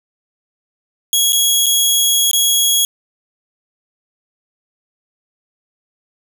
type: tone with dropouts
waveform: 15% pulse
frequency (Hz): 3322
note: G#7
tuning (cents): 0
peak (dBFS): -4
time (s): 1.13-2.85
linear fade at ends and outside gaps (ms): 1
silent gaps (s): 1.323-1.33 / 1.66-1.665 / 2.313-2.332
effects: 7-bit